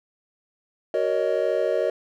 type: chord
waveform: triangle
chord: D# minor seventh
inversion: first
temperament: just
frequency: 373.4 / 466.7 / 560 / 622.3 Hz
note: F#4 / A#4 / C#5 / D#5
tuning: +16 / +2 / +18 / 0 cents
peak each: -26 / -24 / -24 / -23 dBFS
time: 0.94-1.9 s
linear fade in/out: 2 ms
effects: none